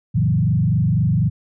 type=tone with frequency modulation; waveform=sine; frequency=137.9 Hz; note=C#3; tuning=9 cents flat; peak=-14 dBFS; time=0.14-1.3 s; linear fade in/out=20 ms; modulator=24 Hz; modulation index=1.7; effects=none